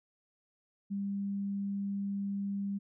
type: tone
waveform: sine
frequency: 199.2 Hz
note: G3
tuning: 28 cents sharp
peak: -32 dBFS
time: 0.9-2.79 s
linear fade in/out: 20 ms
effects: none